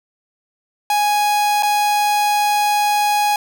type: tone with dropouts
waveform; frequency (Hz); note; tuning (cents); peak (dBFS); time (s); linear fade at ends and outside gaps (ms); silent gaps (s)
45% pulse; 830.6; G#5; 0; -14; 0.9-3.36; 2; 1.625-1.631
effects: none